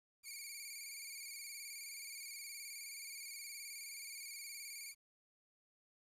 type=tone with vibrato; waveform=10% pulse; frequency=2279 Hz; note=C#7; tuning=47 cents sharp; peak=-38 dBFS; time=0.23-4.95 s; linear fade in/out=50 ms; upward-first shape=square; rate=19 Hz; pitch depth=63 cents each way; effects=resampled to 32000 Hz + 12-bit